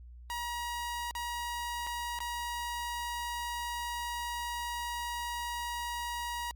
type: tone with dropouts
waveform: sawtooth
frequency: 955 Hz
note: A#5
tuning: 42 cents sharp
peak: -31 dBFS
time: 0.3-6.51 s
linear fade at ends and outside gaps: 0 ms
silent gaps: 1.11-1.151 / 1.867-1.871 / 2.189-2.204 s
effects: added 60 Hz sine -47 dBFS peak until 6.55 s + Opus 48 kbps